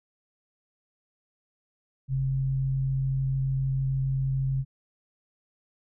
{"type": "tone pair together", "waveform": "sine", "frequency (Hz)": [42.26, 133.7], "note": ["E1", "C3"], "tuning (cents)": [44, 38], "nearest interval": "octave + minor sixth", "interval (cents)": 1994, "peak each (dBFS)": [-35, -24], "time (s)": [2.08, 4.65], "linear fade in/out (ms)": 50, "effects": []}